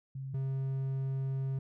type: tone pair in turn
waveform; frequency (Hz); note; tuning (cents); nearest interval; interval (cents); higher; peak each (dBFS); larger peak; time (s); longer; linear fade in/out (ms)
sine / triangle; 134.2 / 134.2; C3 / C3; +44 / +44; unison; 0; neither; -37 / -29; second; 0.15-0.34 / 0.34-1.59; second; 5
effects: none